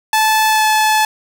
sawtooth tone with pitch glide, 871 to 864 Hz, A5 to A5, -18 to -32 cents, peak -7 dBFS, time 0.13-1.05 s, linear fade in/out 2 ms, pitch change -14 cents, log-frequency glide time 0.49-0.64 s, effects 8-bit

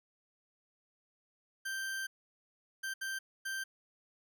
40% pulse tone bursts at uneven times, 1568 Hz, G6, in tune, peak -35 dBFS, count 4, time 1.65-2.07 / 2.83-2.94 / 3.01-3.19 / 3.45-3.64 s, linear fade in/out 10 ms, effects none

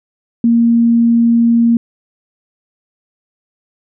sine tone, 233.1 Hz, A#3, in tune, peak -7 dBFS, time 0.44-1.77 s, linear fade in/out 2 ms, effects none

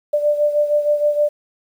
sine beating tone pair, 590 / 596.4 Hz, D5 / D5, +8 / +27 cents, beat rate 6.4 Hz, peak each -15 / -21 dBFS, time 0.13-1.29 s, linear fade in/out 10 ms, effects 8-bit

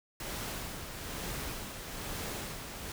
pink noise with tremolo, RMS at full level -38 dBFS, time 0.2-2.92 s, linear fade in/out 2 ms, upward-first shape sine, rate 1.1 Hz, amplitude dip 45%, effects none

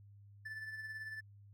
triangle tone with tremolo, 1754 Hz, A6, 6 cents flat, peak -39 dBFS, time 0.45-1.21 s, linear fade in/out 10 ms, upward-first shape triangle, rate 18 Hz, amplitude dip 55%, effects added 101 Hz sine -56 dBFS peak until 1.53 s

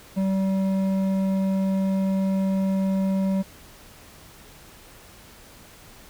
sine tone with hard clipping, 192.2 Hz, G3, 34 cents flat, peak -22 dBFS, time 0.16-3.43 s, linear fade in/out 20 ms, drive 8 dB, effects pink hiss -48 dBFS RMS until 6.09 s

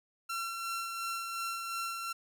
sawtooth tone with tremolo, 1358 Hz, F6, 49 cents flat, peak -30 dBFS, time 0.29-2.13 s, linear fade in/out 10 ms, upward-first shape sine, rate 2.8 Hz, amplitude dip 35%, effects none

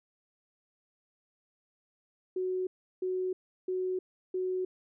sine tone bursts, 370 Hz, F#4, in tune, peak -29 dBFS, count 4, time 2.36-4.65 s, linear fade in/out 5 ms, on 310 ms, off 350 ms, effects none

